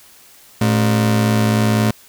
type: ring-modulated tone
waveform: 40% pulse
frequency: 164.81 Hz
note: E3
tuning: in tune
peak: -9 dBFS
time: 0.61-1.91 s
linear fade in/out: 5 ms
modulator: 51.9 Hz
effects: white hiss -46 dBFS RMS until 2.08 s